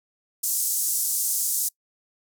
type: band-pass noise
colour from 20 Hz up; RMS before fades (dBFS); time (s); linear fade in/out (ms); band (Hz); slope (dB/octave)
white; -25; 0.43-1.69; 10; 6300 to 14000; 24
effects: noise-tail reverb RT60 0.1 s tail -24 dB re dry